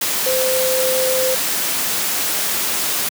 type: tone in noise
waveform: sine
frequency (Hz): 517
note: C5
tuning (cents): -21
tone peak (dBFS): -17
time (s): 0.26-1.35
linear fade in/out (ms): 5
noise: white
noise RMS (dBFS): -20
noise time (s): 0.01-3.09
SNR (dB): 0
effects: high-pass 150 Hz 12 dB/octave